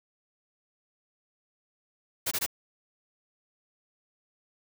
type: noise bursts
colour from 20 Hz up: white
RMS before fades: -29 dBFS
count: 3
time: 2.26-2.464 s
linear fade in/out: 10 ms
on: 54 ms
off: 21 ms
effects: none